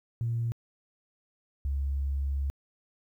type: tone pair in turn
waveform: sine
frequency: 116.5 / 69.27 Hz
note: A#2 / C#2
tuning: -1 / -1 cents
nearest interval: major sixth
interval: 900 cents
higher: first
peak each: -26 dBFS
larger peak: neither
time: 0.21-0.52 / 1.65-2.5 s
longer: second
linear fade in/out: 0 ms
effects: tanh soft clip ceiling -22 dBFS + 11-bit